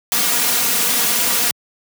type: noise with comb filter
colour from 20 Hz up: white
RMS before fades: -17 dBFS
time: 0.12-1.51 s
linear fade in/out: 0 ms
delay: 4.2 ms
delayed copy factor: +0.7
effects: high-pass 100 Hz 12 dB/octave